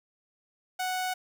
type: tone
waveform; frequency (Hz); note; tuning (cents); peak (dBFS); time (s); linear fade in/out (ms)
sawtooth; 740; F#5; 0; -25; 0.79-1.14; 10
effects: 10-bit